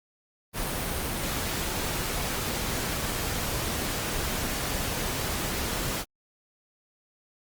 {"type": "noise", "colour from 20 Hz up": "pink", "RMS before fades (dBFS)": -30, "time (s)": [0.53, 6.05], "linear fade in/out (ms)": 50, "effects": ["Opus 32 kbps"]}